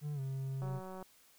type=tone with pitch glide; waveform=triangle; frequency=148 to 134.16 Hz; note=D3 to C3; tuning=+14 to +44 cents; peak=-34 dBFS; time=0.01-0.81 s; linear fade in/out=50 ms; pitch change=-170 cents; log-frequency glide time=0.14-0.2 s
type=click train; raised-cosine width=1 ms; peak=-34 dBFS; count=77; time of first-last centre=0.62-1.026 s; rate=187 Hz
effects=white hiss -65 dBFS RMS until 1.38 s